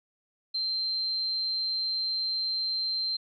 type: tone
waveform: sine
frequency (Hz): 4136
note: C8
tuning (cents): -21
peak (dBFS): -27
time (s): 0.54-3.17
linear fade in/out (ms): 10
effects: none